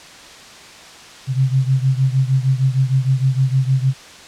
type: beating tone pair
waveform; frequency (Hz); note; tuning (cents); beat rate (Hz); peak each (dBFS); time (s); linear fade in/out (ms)
sine; 130.3 / 136.8; C3 / C#3; -7 / -23; 6.5; -15 / -18; 1.27-3.94; 50
effects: white hiss -39 dBFS RMS until 4.27 s + low-pass 6000 Hz 12 dB/octave